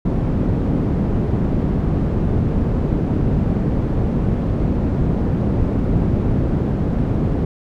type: low-pass noise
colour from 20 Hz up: white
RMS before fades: -18 dBFS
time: 0.05-7.45 s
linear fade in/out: 5 ms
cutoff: 210 Hz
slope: 12 dB/octave
effects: none

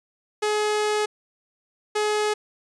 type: tone bursts at uneven times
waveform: sawtooth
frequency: 422.6 Hz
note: G#4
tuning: 30 cents sharp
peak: -17 dBFS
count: 2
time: 0.42-1.06 / 1.95-2.34 s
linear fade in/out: 10 ms
effects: resampled to 22050 Hz

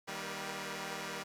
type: tone cluster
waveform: 5% pulse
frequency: 156 / 195.6 / 236.3 / 484.3 Hz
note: D#3 / G3 / A#3 / B4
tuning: +5 / -4 / +24 / -34 cents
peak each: -34 / -31 / -35 / -34 dBFS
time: 0.07-1.24 s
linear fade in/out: 20 ms
effects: low-pass 12000 Hz 12 dB/octave + 10-bit

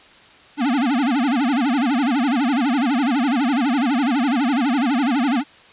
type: tone with vibrato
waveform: square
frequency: 261.6 Hz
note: C4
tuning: in tune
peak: -17 dBFS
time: 0.57-5.44 s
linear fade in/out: 50 ms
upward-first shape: sine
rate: 12 Hz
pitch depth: 230 cents each way
effects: white hiss -47 dBFS RMS until 5.72 s + resampled to 8000 Hz

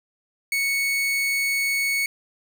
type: tone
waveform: 40% pulse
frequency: 2217 Hz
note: C#7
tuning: in tune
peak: -20 dBFS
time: 0.52-2.06 s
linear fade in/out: 2 ms
effects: none

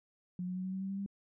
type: tone with pitch steps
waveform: sine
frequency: 180 / 182.51 / 185.06 / 187.64 / 190.26 / 192.92 / 195.61 / 198.34 Hz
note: F#3 / F#3 / F#3 / F#3 / F#3 / G3 / G3 / G3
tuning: -47 / -23 / +1 / +25 / +49 / -27 / -3 / +21 cents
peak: -35 dBFS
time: 0.39-1.062 s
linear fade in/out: 2 ms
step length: 84 ms
effects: none

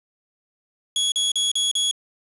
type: tone bursts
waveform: sawtooth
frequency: 3350 Hz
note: G#7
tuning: 14 cents sharp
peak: -16 dBFS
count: 5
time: 0.96-1.912 s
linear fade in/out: 2 ms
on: 160 ms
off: 38 ms
effects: resampled to 24000 Hz + 7-bit

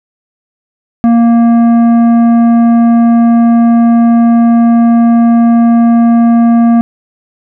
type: tone with tanh clipping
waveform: sine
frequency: 233.1 Hz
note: A#3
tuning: in tune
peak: -5 dBFS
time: 1.04-6.81 s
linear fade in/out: 0 ms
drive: 10 dB
effects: none

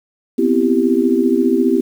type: chord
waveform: sine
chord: C major seventh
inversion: third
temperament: equal with one note detuned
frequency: 246.9 / 261.6 / 332.9 / 392 Hz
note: B3 / C4 / E4 / G4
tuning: 0 / 0 / +17 / 0 cents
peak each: -17 dBFS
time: 0.38-1.81 s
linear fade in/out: 10 ms
effects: 7-bit

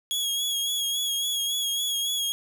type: tone with vibrato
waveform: sawtooth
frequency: 3322 Hz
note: G#7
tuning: in tune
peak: -22 dBFS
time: 0.11-2.32 s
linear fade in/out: 0 ms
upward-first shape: sine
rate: 3.6 Hz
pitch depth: 35 cents each way
effects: none

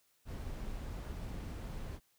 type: noise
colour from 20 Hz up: brown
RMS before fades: -42 dBFS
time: 0.25-2 s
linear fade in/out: 50 ms
effects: white hiss -73 dBFS RMS until 2.18 s

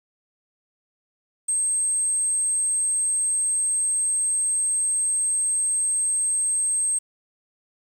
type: tone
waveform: sine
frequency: 8372 Hz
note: C9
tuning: in tune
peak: -20 dBFS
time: 1.48-6.99 s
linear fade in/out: 10 ms
effects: 8-bit

